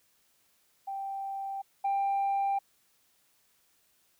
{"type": "tone pair in turn", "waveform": "sine", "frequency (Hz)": [784, 791.3], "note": ["G5", "G5"], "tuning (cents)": [0, 16], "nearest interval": "unison", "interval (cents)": 16, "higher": "second", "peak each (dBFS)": [-33, -24], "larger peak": "second", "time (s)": [[0.87, 1.62], [1.84, 2.59]], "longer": "neither", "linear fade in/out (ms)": 10, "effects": ["tanh soft clip ceiling -24 dBFS", "white hiss -69 dBFS RMS until 4.19 s"]}